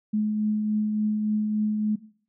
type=tone with tremolo; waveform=sine; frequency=212.8 Hz; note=G#3; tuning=42 cents sharp; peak=-20 dBFS; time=0.13-1.96 s; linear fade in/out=10 ms; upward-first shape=triangle; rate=3.5 Hz; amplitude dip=35%; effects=noise-tail reverb RT60 0.5 s tail -18 dB re dry